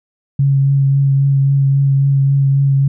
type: tone with vibrato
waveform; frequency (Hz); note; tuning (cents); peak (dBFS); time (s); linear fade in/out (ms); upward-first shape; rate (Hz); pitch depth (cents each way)
sine; 137.9; C#3; -9; -9; 0.39-2.88; 5; triangle; 3.7; 18
effects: none